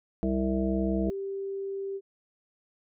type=harmonic tone; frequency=65.41 Hz; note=C2; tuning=in tune; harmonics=1 / 3 / 5 / 7 / 9 / 10; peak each=-32 / -28 / -30 / -35 / -44 / -35 dBFS; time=0.23-1.1 s; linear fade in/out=0 ms
type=tone; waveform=sine; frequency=392.1 Hz; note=G4; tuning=in tune; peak=-31 dBFS; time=1.05-2.01 s; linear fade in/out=50 ms
effects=none